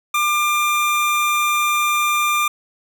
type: tone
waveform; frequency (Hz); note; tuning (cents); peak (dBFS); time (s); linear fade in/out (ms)
25% pulse; 1195; D6; +30; -12; 0.14-2.48; 5
effects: none